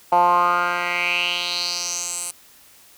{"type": "tone with band-pass filter sweep", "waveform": "10% pulse", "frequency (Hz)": 175.6, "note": "F3", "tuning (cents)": 10, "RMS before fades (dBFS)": -21, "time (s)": [0.12, 2.31], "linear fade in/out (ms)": 5, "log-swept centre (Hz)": [820, 9300], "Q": 4.6, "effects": ["white hiss -50 dBFS RMS until 2.97 s"]}